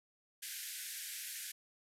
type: band-pass noise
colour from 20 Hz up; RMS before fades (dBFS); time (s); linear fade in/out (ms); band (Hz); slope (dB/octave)
white; -45; 0.42-1.52; 10; 1500 to 14000; 96
effects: none